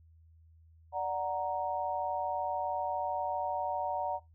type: chord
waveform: sine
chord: D augmented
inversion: none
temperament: equal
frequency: 587.3 / 740 / 932.3 Hz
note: D5 / F#5 / A#5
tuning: 0 / 0 / 0 cents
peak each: -37 / -34 / -35 dBFS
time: 0.92-4.2 s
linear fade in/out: 50 ms
effects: noise-tail reverb RT60 0.2 s tail -20 dB re dry + added 81 Hz sine -57 dBFS peak until 4.34 s